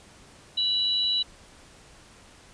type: tone pair together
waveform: sine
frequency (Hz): 2949 / 3936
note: F#7 / B7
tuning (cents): -6 / -7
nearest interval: perfect fourth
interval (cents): 499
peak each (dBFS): -29 / -23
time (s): 0.57-1.23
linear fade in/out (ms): 10
effects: pink hiss -52 dBFS RMS until 2.53 s + resampled to 22050 Hz